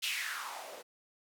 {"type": "noise with band-pass filter sweep", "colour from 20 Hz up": "blue", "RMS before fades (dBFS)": -39, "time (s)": [0.02, 0.83], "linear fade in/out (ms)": 20, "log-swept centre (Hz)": [3100, 430], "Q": 4, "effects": []}